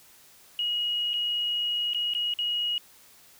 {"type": "tone with dropouts", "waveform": "sine", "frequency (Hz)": 2894, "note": "F#7", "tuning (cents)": -39, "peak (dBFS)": -25, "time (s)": [0.59, 2.78], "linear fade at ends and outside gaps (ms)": 1, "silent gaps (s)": [[1.134, 1.139], [1.934, 1.946], [2.137, 2.149], [2.338, 2.388]], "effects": ["white hiss -55 dBFS RMS until 3.39 s"]}